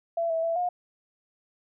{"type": "tone with pitch steps", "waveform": "sine", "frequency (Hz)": [672, 653, 665, 715], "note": ["E5", "E5", "E5", "F5"], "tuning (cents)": [33, -17, 15, 41], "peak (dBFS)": -24, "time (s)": [0.17, 0.69], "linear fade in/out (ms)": 5, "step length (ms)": 130, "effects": []}